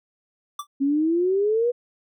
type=tone with exponential decay; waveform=square; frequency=1168 Hz; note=D6; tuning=10 cents flat; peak=-26 dBFS; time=0.59-0.67 s; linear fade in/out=5 ms; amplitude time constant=16 ms
type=exponential sweep; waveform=sine; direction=up; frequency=270 to 493.9 Hz; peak=-18 dBFS; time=0.8-1.72 s; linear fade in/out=20 ms
effects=none